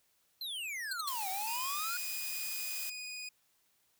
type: exponential two-way sweep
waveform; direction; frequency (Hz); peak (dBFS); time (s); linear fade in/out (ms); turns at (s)
square; down then up; 4200 to 740 to 1458; -38; 0.41-1.97; 2; 1.29
type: tone bursts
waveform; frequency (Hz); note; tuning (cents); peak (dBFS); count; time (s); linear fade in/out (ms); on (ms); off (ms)
sawtooth; 4193; C8; +3; -31; 3; 0.91-1.093; 5; 21; 60
type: noise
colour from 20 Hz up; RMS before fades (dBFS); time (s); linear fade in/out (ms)
blue; -40; 1.07-2.9; 5
type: tone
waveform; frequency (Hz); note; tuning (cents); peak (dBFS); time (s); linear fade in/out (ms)
20% pulse; 2479; D#7; -7; -36; 1.47-3.29; 5
effects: white hiss -73 dBFS RMS until 3.99 s